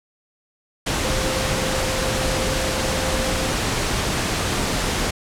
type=tone in noise; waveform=sine; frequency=523.3 Hz; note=C5; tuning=in tune; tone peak=-27 dBFS; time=1.04-3.53 s; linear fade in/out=10 ms; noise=pink; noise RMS=-22 dBFS; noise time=0.86-5.11 s; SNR=-8 dB; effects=low-pass 9000 Hz 12 dB/octave